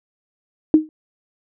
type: tone with exponential decay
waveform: sine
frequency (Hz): 311.1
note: D#4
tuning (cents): 0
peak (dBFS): -4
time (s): 0.74-0.89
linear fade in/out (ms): 1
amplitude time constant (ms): 31
effects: none